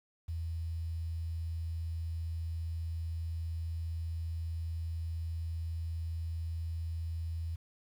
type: tone with quantisation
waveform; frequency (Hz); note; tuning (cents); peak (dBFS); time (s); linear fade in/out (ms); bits
sine; 82.41; E2; 0; -34; 0.28-7.56; 10; 10
effects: none